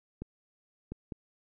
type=clicks; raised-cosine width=3 ms; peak=-25 dBFS; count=3; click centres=0.22 / 0.92 / 1.122 s; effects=none

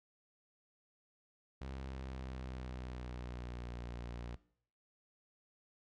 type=tone with pitch glide; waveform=sawtooth; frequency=66.4 to 59.5 Hz; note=C2 to A#1; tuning=+26 to +36 cents; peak=-39 dBFS; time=1.61-4.36 s; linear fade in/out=5 ms; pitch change=-190 cents; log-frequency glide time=1.81-3.73 s; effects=noise-tail reverb RT60 0.6 s tail -19 dB re dry + low-pass 5000 Hz 12 dB/octave

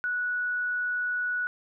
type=tone; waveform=sine; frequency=1471 Hz; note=F#6; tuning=11 cents flat; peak=-26 dBFS; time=0.04-1.47 s; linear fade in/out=0 ms; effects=none

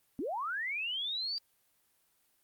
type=linear sweep; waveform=sine; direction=up; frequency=233.1 to 4713 Hz; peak=-33 dBFS; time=0.19-1.38 s; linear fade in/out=0 ms; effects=white hiss -72 dBFS RMS until 2.43 s + Opus 32 kbps

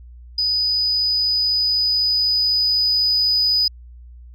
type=tone with level ramp; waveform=sine; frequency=4978 Hz; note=D#8; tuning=in tune; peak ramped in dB=-16 to -13 dBFS; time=0.38-3.68 s; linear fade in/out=5 ms; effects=tanh soft clip ceiling -11 dBFS + added 60 Hz sine -38 dBFS peak until 4.34 s

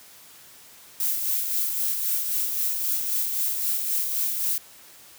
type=noise with tremolo; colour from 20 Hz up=violet; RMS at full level=-24 dBFS; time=1-4.58 s; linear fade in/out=2 ms; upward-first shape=sine; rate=3.8 Hz; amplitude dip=40%; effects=white hiss -49 dBFS RMS until 5.18 s + high-pass 60 Hz 12 dB/octave

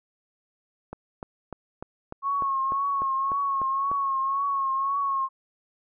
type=click train; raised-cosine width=1 ms; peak=-21 dBFS; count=11; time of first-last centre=0.93-3.915 s; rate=3.35 Hz
type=tone with vibrato; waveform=sine; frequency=1095 Hz; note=C#6; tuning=22 cents flat; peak=-23 dBFS; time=2.22-5.29 s; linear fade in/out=50 ms; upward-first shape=triangle; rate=1.9 Hz; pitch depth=50 cents each way
effects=none

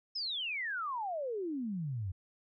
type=exponential sweep; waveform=sine; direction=down; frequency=5310 to 87.31 Hz; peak=-34 dBFS; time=0.15-2.12 s; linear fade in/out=10 ms; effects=none

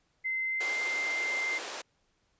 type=tone with pitch glide; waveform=sine; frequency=2067 to 2089 Hz; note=C7 to C7; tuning=-22 to -3 cents; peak=-29 dBFS; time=0.24-1.59 s; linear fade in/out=20 ms; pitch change=+19 cents; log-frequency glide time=0.44-0.75 s
type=high-pass noise; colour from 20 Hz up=pink; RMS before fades=-39 dBFS; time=0.6-1.82 s; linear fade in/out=10 ms; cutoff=380 Hz; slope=24 dB/octave
effects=pink hiss -73 dBFS RMS until 2.39 s + resampled to 16000 Hz

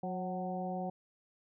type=harmonic tone with a mistuned harmonic; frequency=181.8 Hz; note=F#3; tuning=30 cents flat; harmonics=1 / 2 / 3 / 4 / 5; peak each=-38 / -45 / -42 / -39 / -53 dBFS; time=0.03-0.9 s; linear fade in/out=5 ms; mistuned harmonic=4; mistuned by=+39 cents; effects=none

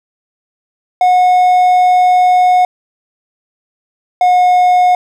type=tone pair in turn; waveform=triangle; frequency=728 / 723.8 Hz; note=F#5 / F#5; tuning=-28 / -38 cents; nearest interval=unison; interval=10 cents; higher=first; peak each=-4 dBFS; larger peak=neither; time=1.01-2.65 / 4.21-4.95 s; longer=first; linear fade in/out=2 ms; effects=none

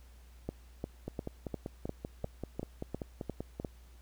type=two click trains; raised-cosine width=2 ms; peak=-22 / -24 dBFS; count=10 / 14; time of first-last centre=0.49-3.648 / 1.08-3.599 s; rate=2.85 / 5.16 Hz; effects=added 60 Hz sine -53 dBFS peak until 4.01 s + pink hiss -65 dBFS RMS until 4.01 s

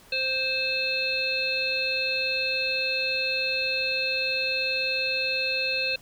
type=harmonic tone; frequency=523.3 Hz; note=C5; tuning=in tune; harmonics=1 / 3 / 5 / 7 / 8; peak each=-33 / -38 / -26 / -36 / -30 dBFS; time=0.12-5.96 s; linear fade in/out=5 ms; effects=pink hiss -53 dBFS RMS until 6.01 s

